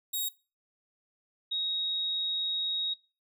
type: tone pair in turn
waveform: 5% pulse / sine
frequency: 3776 / 3776 Hz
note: A#7 / A#7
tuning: +22 / +22 cents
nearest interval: unison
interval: 0 cents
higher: neither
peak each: -22 / -29 dBFS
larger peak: first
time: 0.13-0.29 / 1.51-2.94 s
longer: second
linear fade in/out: 10 ms
effects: noise-tail reverb RT60 0.3 s tail -19 dB re dry